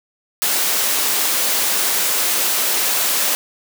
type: high-pass noise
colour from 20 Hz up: white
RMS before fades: -18 dBFS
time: 0.42-3.35 s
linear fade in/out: 0 ms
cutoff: 290 Hz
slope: 12 dB/octave
effects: none